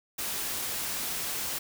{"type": "noise", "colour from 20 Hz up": "white", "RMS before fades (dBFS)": -33, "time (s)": [0.18, 1.59], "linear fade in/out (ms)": 10, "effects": []}